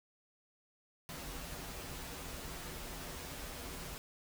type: noise with comb filter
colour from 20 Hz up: pink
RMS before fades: -45 dBFS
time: 1.09-3.98 s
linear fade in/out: 0 ms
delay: 9.4 ms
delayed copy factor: -0.65
effects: none